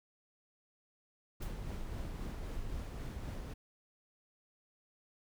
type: noise with tremolo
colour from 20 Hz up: brown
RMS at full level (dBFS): -40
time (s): 1.4-3.54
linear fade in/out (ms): 10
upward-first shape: sine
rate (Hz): 3.8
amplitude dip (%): 25
type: noise with exponential decay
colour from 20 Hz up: white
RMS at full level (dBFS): -50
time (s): 1.42-1.58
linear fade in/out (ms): 1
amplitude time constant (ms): 34
type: clicks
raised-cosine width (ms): 1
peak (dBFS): -37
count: 3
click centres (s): 1.589 / 1.705 / 2.345
effects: none

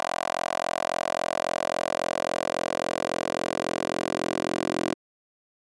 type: tone with high-pass filter sweep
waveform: 10% pulse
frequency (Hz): 43.65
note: F1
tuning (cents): 0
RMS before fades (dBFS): -28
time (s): 0-4.94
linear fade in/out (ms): 0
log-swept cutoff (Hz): 750 to 360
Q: 2.8
effects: resampled to 22050 Hz

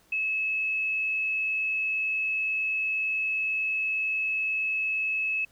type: tone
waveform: sine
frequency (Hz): 2591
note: E7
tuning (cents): -30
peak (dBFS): -25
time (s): 0.12-5.45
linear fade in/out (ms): 5
effects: pink hiss -62 dBFS RMS until 5.51 s

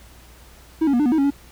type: tone with pitch steps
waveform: triangle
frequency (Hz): 320.3 / 279.3 / 239.9 / 298.2 / 243.6 / 317.6 / 276.8 / 282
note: E4 / C#4 / A#3 / D4 / B3 / D#4 / C#4 / C#4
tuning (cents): -50 / +13 / +50 / +27 / -24 / +36 / -2 / +30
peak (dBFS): -13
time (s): 0.81-1.306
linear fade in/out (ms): 10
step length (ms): 62
effects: added 60 Hz sine -47 dBFS peak until 1.51 s + pink hiss -49 dBFS RMS until 1.51 s

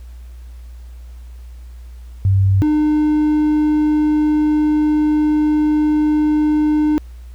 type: tone pair in turn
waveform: sine / triangle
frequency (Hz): 97 / 302.8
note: G2 / D#4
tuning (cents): -18 / -47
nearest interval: octave + minor sixth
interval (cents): 1971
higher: second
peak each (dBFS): -10 / -10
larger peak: neither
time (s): 2.25-2.62 / 2.62-6.98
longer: second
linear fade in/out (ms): 0
effects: added 60 Hz sine -32 dBFS peak until 7.34 s + pink hiss -54 dBFS RMS until 7.34 s

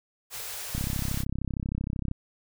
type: band-stop noise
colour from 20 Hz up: white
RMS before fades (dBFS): -37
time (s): 0.3-1.25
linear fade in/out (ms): 50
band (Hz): 140 to 400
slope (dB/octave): 48
type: click train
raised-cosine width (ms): 5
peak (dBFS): -18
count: 46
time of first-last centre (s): 0.75-2.114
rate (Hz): 33
effects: none

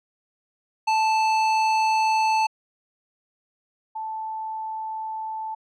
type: tone pair in turn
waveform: square / sine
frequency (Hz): 878 / 878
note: A5 / A5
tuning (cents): -4 / -4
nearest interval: unison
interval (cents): 0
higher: neither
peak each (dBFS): -19 / -28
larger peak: first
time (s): 0.87-2.47 / 3.95-5.55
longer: neither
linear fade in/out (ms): 10
effects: low-pass 5000 Hz 12 dB/octave

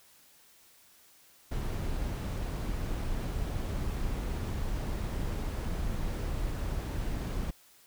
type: noise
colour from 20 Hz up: brown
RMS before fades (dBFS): -33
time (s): 1.51-7.51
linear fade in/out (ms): 10
effects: white hiss -60 dBFS RMS until 7.86 s

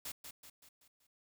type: noise with echo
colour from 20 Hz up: white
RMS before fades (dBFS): -43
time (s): 0.05-0.12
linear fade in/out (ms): 5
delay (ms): 190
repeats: 5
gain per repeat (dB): -6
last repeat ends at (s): 1.07
effects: none

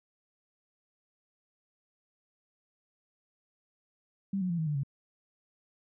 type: tone with pitch steps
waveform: sine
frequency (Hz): 196 / 182.87 / 170.63 / 159.2 / 148.54 / 138.59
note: G3 / F#3 / F3 / D#3 / D3 / C#3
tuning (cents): 0 / -20 / -40 / +40 / +20 / 0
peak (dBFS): -28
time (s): 4.33-4.834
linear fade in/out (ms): 5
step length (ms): 84
effects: none

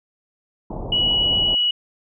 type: low-pass noise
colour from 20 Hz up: pink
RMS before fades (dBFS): -29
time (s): 0.7-1.55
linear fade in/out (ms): 2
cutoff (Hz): 930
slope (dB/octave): 48
type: tone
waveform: sine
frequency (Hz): 2927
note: F#7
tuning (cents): -19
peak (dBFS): -16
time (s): 0.92-1.71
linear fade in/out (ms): 5
effects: none

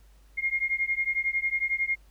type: beating tone pair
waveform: sine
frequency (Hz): 2129 / 2140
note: C7 / C7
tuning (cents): +30 / +38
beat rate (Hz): 11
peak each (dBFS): -28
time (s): 0.37-1.96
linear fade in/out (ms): 20
effects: added 50 Hz sine -53 dBFS peak until 2.1 s + pink hiss -65 dBFS RMS until 2.1 s

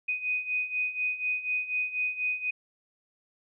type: beating tone pair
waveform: sine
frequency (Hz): 2492 / 2496.1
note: D#7 / D#7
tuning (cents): +2 / +5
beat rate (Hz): 4.1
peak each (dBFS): -33 / -29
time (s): 0.08-2.51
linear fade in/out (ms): 10
effects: none

